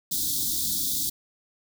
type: band-stop noise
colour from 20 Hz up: white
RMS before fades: -27 dBFS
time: 0.11-1.1 s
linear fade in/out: 10 ms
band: 350 to 3400 Hz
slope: 96 dB/octave
effects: none